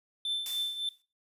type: tone with tremolo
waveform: triangle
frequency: 3541 Hz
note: A7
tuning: 10 cents sharp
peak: -26 dBFS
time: 0.25-0.89 s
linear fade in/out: 2 ms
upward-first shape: triangle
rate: 3.5 Hz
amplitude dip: 70%
type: noise with exponential decay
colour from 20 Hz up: blue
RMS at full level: -35 dBFS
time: 0.46-1.02 s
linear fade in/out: 0 ms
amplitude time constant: 120 ms
effects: noise-tail reverb RT60 0.3 s tail -17 dB re dry + resampled to 32000 Hz